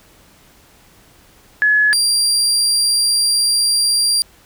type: tone pair in turn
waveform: sine / 30% pulse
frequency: 1700 / 4754 Hz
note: G#6 / D8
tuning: +40 / +20 cents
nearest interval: octave + tritone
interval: 1780 cents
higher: second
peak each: -10 dBFS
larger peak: neither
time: 1.62-1.93 / 1.93-4.22 s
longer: second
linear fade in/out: 0 ms
effects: pink hiss -49 dBFS RMS until 4.45 s